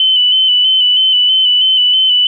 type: tone with vibrato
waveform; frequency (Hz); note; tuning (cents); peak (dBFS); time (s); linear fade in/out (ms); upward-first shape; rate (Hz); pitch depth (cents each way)
sine; 3019; F#7; +34; -7; 0-2.27; 2; square; 3.1; 25
effects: none